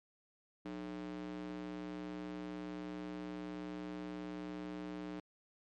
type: tone with high-pass filter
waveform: square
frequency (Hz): 60.6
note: B1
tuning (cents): -32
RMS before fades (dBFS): -44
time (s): 0.65-5.2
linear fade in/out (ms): 5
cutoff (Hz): 250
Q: 3.5
effects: low-pass 4000 Hz 12 dB/octave + MP3 64 kbps